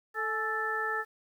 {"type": "harmonic tone with a mistuned harmonic", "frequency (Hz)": 440, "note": "A4", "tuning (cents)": 0, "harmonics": [1, 2, 3, 4], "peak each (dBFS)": [-37, -38, -34, -32], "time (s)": [0.14, 1.05], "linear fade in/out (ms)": 50, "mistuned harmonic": 2, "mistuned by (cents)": -57, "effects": ["10-bit"]}